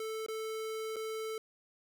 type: tone with dropouts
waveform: square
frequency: 440 Hz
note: A4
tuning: in tune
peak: -37 dBFS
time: 0-1.38 s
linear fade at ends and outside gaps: 2 ms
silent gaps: 0.263-0.284 / 0.96-0.965 s
effects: 13-bit